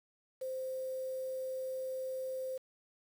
sine tone with quantisation, 521 Hz, C5, 7 cents flat, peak -36 dBFS, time 0.41-2.58 s, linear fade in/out 10 ms, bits 9, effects none

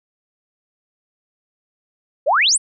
sine exponential sweep, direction up, 493.9 to 9956 Hz, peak -12 dBFS, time 2.26-2.58 s, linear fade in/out 20 ms, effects none

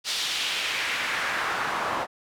pink noise with band-pass filter sweep, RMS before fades -28 dBFS, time 0.04-2.07 s, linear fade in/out 50 ms, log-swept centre 4300 to 930 Hz, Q 1.6, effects none

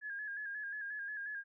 sine tone with vibrato, 1661.2 Hz, G#6, in tune, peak -39 dBFS, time 0.01-1.44 s, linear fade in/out 50 ms, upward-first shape square, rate 5.6 Hz, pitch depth 46 cents each way, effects none

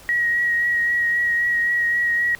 sine tone with vibrato, 1900 Hz, A#6, 33 cents sharp, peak -17 dBFS, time 0.09-2.35 s, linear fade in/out 0 ms, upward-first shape triangle, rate 3.8 Hz, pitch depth 22 cents each way, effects pink hiss -45 dBFS RMS until 2.39 s

